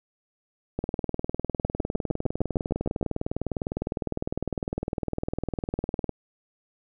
two click trains, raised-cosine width 2 ms, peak -14 / -12 dBFS, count 106 / 10, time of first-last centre 0.79-6.093 / 1.65-3.028 s, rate 19.8 / 6.53 Hz, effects none

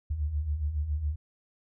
sine beating tone pair, 69.3 / 76.5 Hz, C#2 / D#2, 0 / -29 cents, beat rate 7.2 Hz, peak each -35 / -28 dBFS, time 0.1-1.16 s, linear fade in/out 10 ms, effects none

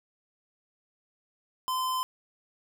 square tone, 1028 Hz, C6, 31 cents flat, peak -28 dBFS, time 1.68-2.03 s, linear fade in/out 0 ms, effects none

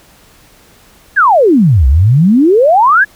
sine exponential two-way sweep, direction down then up, 1737 to 61.74 to 1737 Hz, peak -4 dBFS, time 1.16-3.05 s, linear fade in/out 20 ms, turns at 1.87 s, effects pink hiss -44 dBFS RMS until 3.15 s

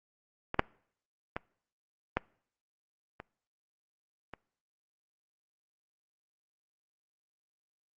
clicks, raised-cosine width 0.5 ms, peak -19 / -7 / -18 / -12 / -27 / -27 dBFS, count 6, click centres 0.544 / 0.594 / 1.365 / 2.17 / 3.201 / 4.337 s, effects noise-tail reverb RT60 0.6 s tail -25 dB re dry + Opus 48 kbps

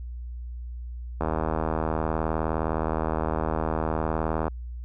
click train, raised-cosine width 1 ms, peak -12 dBFS, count 261, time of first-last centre 1.21-4.48 s, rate 79.5 Hz, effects added 60 Hz sine -33 dBFS peak until 4.84 s

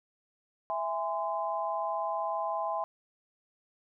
sine chord, E augmented, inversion none, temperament just, 659.3 / 824.1 / 1030.1 Hz, E5 / G#5 / B#5, 0 / -14 / -27 cents, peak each -34 dBFS, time 0.7-2.84 s, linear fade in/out 0 ms, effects none

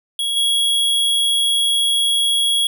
square tone with level steps, 3322 Hz, G#7, in tune, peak -19 / -15 dBFS, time 0.19-2.67 s, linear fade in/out 2 ms, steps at 0.36 s, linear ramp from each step 10 ms, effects none

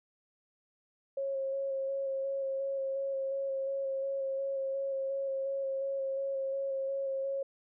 sine tone with vibrato, 543 Hz, C#5, 36 cents flat, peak -31 dBFS, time 1.17-7.43 s, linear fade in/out 5 ms, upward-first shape square, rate 2.8 Hz, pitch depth 14 cents each way, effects none

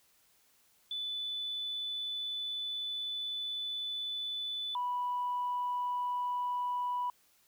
sine tone pair in turn, 3488 / 983.9 Hz, A7 / B5, -16 / -7 cents, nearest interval octave + minor seventh, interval 2191 cents, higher first, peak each -34 / -30 dBFS, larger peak second, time 0.91-4.75 / 4.75-7.1 s, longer first, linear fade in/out 2 ms, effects tanh soft clip ceiling -27 dBFS + white hiss -68 dBFS RMS until 7.47 s

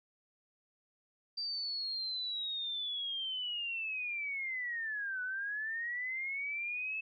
sine linear two-way sweep, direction down then up, 4700 to 1480 to 2622 Hz, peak -35 dBFS, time 1.37-7.01 s, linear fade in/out 10 ms, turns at 5.22 s, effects none

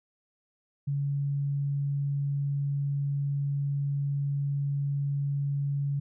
sine tone, 141.2 Hz, C#3, 32 cents sharp, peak -26 dBFS, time 0.87-6 s, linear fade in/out 10 ms, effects none

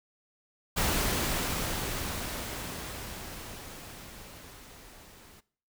pink noise with level ramp, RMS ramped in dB -27 to -54 dBFS, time 0.76-5.41 s, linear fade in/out 20 ms, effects noise-tail reverb RT60 0.5 s tail -20 dB re dry

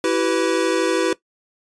square chord, E minor, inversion none, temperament equal with one note detuned, 329.6 / 382.2 / 493.9 Hz, E4 / G4 / B4, 0 / -44 / 0 cents, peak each -22 dBFS, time 0.04-1.13 s, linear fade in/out 2 ms, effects noise-tail reverb RT60 0.1 s tail -17 dB re dry + resampled to 22050 Hz

